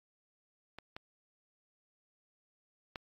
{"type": "clicks", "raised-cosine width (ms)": 0.3, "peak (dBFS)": [-29, -27, -23], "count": 3, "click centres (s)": [0.786, 0.965, 2.958], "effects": ["AAC 32 kbps"]}